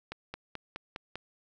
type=accelerating click train; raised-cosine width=0.3 ms; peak=-22 dBFS; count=6; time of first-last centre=0.12-1.156 s; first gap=220 ms; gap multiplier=0.97; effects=none